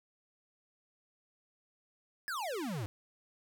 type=exponential sweep; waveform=square; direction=down; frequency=1757 to 94 Hz; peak=-36 dBFS; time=2.28-2.86 s; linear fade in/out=0 ms; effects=none